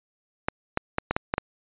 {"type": "clicks", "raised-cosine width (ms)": 0.5, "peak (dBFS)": -8, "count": 7, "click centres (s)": [0.485, 0.774, 0.984, 1.11, 1.165, 1.339, 1.381], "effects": ["resampled to 8000 Hz"]}